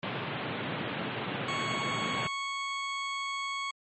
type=band-pass noise; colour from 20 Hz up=pink; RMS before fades=-35 dBFS; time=0.03-2.27 s; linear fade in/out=0 ms; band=110 to 3500 Hz; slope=48 dB/octave
type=tone; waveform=20% pulse; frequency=1106 Hz; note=C#6; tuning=4 cents flat; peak=-27 dBFS; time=1.48-3.71 s; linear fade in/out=5 ms
effects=low-pass 8000 Hz 12 dB/octave + MP3 32 kbps